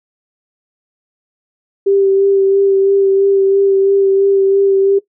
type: tone with vibrato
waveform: sine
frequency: 392 Hz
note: G4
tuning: in tune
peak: -8 dBFS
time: 1.86-4.99 s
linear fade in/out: 10 ms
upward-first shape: sine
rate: 3 Hz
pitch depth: 18 cents each way
effects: noise-tail reverb RT60 0.1 s tail -17 dB re dry